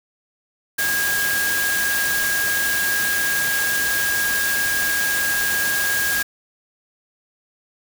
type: tone in noise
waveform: sine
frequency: 1632 Hz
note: G#6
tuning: 31 cents flat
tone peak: -20 dBFS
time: 0.78-6.23 s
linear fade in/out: 10 ms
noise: white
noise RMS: -24 dBFS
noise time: 0.78-6.23 s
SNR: +1 dB
effects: none